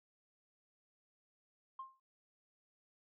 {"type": "tone with exponential decay", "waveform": "sine", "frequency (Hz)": 1060, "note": "C6", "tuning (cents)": 22, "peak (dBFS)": -40, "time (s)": [1.79, 2], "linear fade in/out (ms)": 5, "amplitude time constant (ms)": 45, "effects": ["tanh soft clip ceiling -37 dBFS"]}